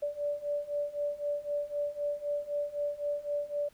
sine beating tone pair, 580 / 583.9 Hz, D5 / D5, -22 / -10 cents, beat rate 3.9 Hz, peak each -35 / -33 dBFS, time 0.02-3.69 s, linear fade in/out 10 ms, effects pink hiss -64 dBFS RMS until 3.73 s

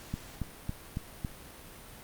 click train, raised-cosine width 5 ms, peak -20 dBFS, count 5, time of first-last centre 0.14-1.248 s, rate 3.61 Hz, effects pink hiss -49 dBFS RMS until 2.03 s + Opus 48 kbps

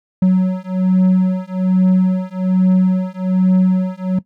triangle beating tone pair, 185 / 186.2 Hz, F#3 / F#3, 0 / +11 cents, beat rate 1.2 Hz, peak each -12 dBFS, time 0.22-4.19 s, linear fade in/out 5 ms, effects noise-tail reverb RT60 0.1 s tail -17 dB re dry

